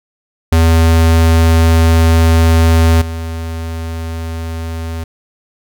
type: tone with level steps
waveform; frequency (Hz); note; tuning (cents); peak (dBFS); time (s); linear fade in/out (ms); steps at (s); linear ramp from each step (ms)
square; 82; E2; -9; -7 / -20; 0.52-5.04; 5; 3.01; 10
effects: none